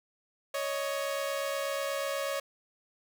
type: tone pair together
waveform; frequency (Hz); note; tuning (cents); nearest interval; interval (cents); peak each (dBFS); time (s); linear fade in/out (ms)
sawtooth; 556.8 / 625; C#5 / D#5; +8 / +8; major second; 200; -28 / -33; 0.54-2.4; 5
effects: 10-bit